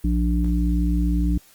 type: harmonic tone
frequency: 58.9 Hz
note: A#1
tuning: 19 cents sharp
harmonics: 1 / 3 / 5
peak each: -19 / -24 / -26 dBFS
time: 0.04-1.38 s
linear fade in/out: 5 ms
effects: white hiss -53 dBFS RMS until 1.54 s + Opus 24 kbps